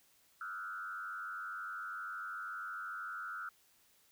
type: tone with frequency modulation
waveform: sine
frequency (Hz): 1389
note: F6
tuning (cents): -10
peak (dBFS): -40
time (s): 0.41-3.49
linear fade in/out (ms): 2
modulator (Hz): 92.8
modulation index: 1.2
effects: white hiss -69 dBFS RMS until 4.11 s